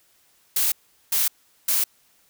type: noise bursts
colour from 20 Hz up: blue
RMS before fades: -21 dBFS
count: 3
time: 0.56-1.84 s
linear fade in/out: 5 ms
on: 160 ms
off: 400 ms
effects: white hiss -61 dBFS RMS until 2.29 s